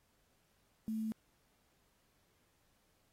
sine tone with quantisation, 220 Hz, A3, in tune, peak -35 dBFS, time 0.88-1.12 s, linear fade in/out 0 ms, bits 10, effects pink hiss -75 dBFS RMS until 3.12 s + AAC 48 kbps

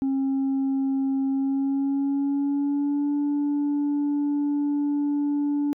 sine tone with pitch glide, 270.1 to 289.5 Hz, C#4 to D4, -45 to -25 cents, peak -19 dBFS, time 0.02-5.73 s, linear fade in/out 0 ms, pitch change +120 cents, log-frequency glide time 1.3-3.13 s, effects tanh soft clip ceiling -20 dBFS

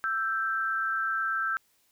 sine tone pair together, 1329.6 / 1568 Hz, E6 / G6, +15 / 0 cents, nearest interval minor third, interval 285 cents, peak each -29 / -29 dBFS, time 0.04-1.57 s, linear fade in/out 0 ms, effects white hiss -68 dBFS RMS until 1.91 s

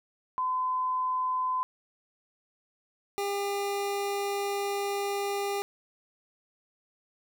sine / 25% pulse tone pair in turn, 1019 / 401.7 Hz, C6 / G4, -46 / +42 cents, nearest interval octave + major third, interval 1612 cents, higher first, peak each -26 / -25 dBFS, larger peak second, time 0.38-1.63 / 3.18-5.62 s, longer second, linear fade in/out 0 ms, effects none

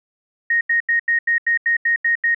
sine tone bursts, 1864.7 Hz, A#6, in tune, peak -14 dBFS, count 10, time 0.5-2.347 s, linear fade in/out 5 ms, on 110 ms, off 83 ms, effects none

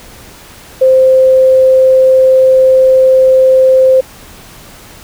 sine tone, 522 Hz, C5, 4 cents flat, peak -3 dBFS, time 0.81-4.01 s, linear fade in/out 10 ms, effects pink hiss -35 dBFS RMS until 5.03 s

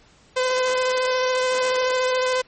sawtooth tone with vibrato, 510 Hz, C5, 44 cents flat, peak -15 dBFS, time 0.36-2.42 s, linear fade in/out 10 ms, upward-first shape square, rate 14 Hz, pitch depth 10 cents each way, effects pink hiss -54 dBFS RMS until 2.47 s + MP3 32 kbps

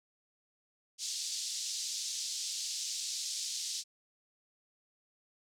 pink band-pass noise, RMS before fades -38 dBFS, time 0.98-3.84 s, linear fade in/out 50 ms, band 4200 to 7500 Hz, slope 24 dB/octave, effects none

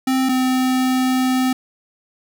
square tone pair in turn, 261.6 / 257.4 Hz, C4 / C4, 0 / -28 cents, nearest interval unison, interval 28 cents, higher first, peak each -16 dBFS, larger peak neither, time 0.07-0.29 / 0.29-1.53 s, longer second, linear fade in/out 5 ms, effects none

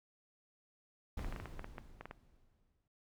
brown noise with exponential decay, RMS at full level -40 dBFS, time 1.17-2.88 s, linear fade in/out 5 ms, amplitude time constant 370 ms
clicks, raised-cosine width 0.5 ms, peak -30 dBFS, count 12, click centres 1.193 / 1.246 / 1.325 / 1.362 / 1.4 / 1.457 / 1.594 / 1.644 / 1.782 / 2.01 / 2.056 / 2.111 s
effects noise-tail reverb RT60 0.1 s tail -25 dB re dry

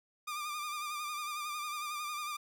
sawtooth tone with vibrato, 1200 Hz, D6, 37 cents sharp, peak -33 dBFS, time 0.27-2.37 s, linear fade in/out 10 ms, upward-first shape sine, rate 11 Hz, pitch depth 44 cents each way, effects none

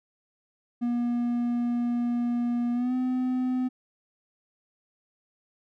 triangle tone with pitch glide, 239.8 to 254.1 Hz, A#3 to B3, +49 to +49 cents, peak -22 dBFS, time 0.81-3.69 s, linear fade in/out 20 ms, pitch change +100 cents, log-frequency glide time 2.73-2.94 s, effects none

